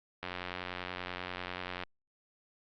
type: click train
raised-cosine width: 0.3 ms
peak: -21 dBFS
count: 146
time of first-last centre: 0.23-1.836 s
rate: 90.3 Hz
effects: low-pass 4000 Hz 12 dB/octave + Opus 48 kbps